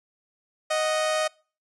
sawtooth tone pair together, 622.3 / 740 Hz, D#5 / F#5, 0 / 0 cents, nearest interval minor third, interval 300 cents, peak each -19 / -29 dBFS, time 0.7-1.28 s, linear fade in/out 10 ms, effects noise-tail reverb RT60 0.4 s tail -26 dB re dry + resampled to 24000 Hz

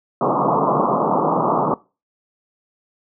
white band-pass noise, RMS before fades -18 dBFS, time 0.21-1.74 s, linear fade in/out 2 ms, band 130 to 1200 Hz, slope 96 dB/octave, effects noise-tail reverb RT60 0.3 s tail -22 dB re dry

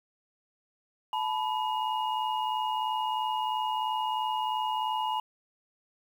sine tone cluster, 869 / 992 / 2869 Hz, A5 / B5 / F7, -22 / +7 / +46 cents, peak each -30 / -31 / -38 dBFS, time 1.13-5.2 s, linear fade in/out 2 ms, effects 9-bit

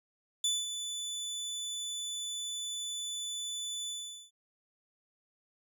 25% pulse tone with ADSR envelope, 3489 Hz, A7, 15 cents flat, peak -23 dBFS, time 0.44-4.31 s, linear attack 4 ms, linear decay 210 ms, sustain -9 dB, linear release 430 ms, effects none

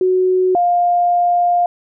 sine tone pair in turn, 369.9 / 703.7 Hz, F#4 / F5, 0 / +13 cents, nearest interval major seventh, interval 1113 cents, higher second, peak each -11 dBFS, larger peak neither, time 0.01-0.55 / 0.55-1.66 s, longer second, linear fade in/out 2 ms, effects none

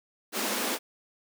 pink high-pass noise, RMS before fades -30 dBFS, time 0.32-0.79 s, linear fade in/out 50 ms, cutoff 200 Hz, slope 96 dB/octave, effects none

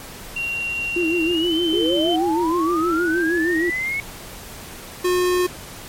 sine tone with pitch glide, 2755 to 3075 Hz, F7 to G7, -24 to -34 cents, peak -22 dBFS, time 0.36-2.16 s, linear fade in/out 5 ms, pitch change +190 cents, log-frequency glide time 1.26-1.56 s
sine tone with vibrato, 335.6 Hz, E4, 31 cents sharp, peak -18 dBFS, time 0.96-3.7 s, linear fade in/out 5 ms, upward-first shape sine, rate 6.4 Hz, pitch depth 98 cents each way
sine linear sweep, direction up, 384.1 to 2217 Hz, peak -21 dBFS, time 1.73-4 s, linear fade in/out 0 ms
square tone, 360 Hz, F#4, 47 cents flat, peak -17 dBFS, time 5.04-5.47 s, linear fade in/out 10 ms
effects pink hiss -37 dBFS RMS until 5.88 s + MP3 64 kbps

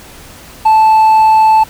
sine tone with hard clipping, 876 Hz, A5, 8 cents flat, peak -5 dBFS, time 0.65-1.64 s, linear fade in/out 10 ms, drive 2 dB, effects pink hiss -35 dBFS RMS until 1.69 s

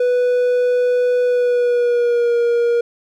triangle tone with pitch glide, 493.9 to 473.2 Hz, B4 to A#4, 0 to +26 cents, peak -11 dBFS, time 0-2.81 s, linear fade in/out 5 ms, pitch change -74 cents, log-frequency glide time 1.24-2.36 s, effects none

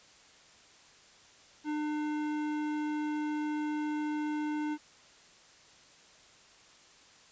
triangle tone with hard clipping, 301.2 Hz, D4, 44 cents sharp, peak -33 dBFS, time 1.64-4.78 s, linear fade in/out 50 ms, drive 18 dB, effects white hiss -58 dBFS RMS until 7.31 s + resampled to 16000 Hz

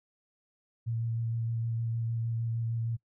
sine tone with vibrato, 115 Hz, A#2, 23 cents flat, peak -29 dBFS, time 0.86-2.97 s, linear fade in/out 20 ms, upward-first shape square, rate 6.5 Hz, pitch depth 12 cents each way, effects noise-tail reverb RT60 0.1 s tail -23 dB re dry

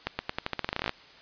accelerating click train, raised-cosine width 0.3 ms, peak -12 dBFS, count 17, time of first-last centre 0.07-0.894 s, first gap 120 ms, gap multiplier 0.87, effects white hiss -52 dBFS RMS until 1.21 s + resampled to 11025 Hz

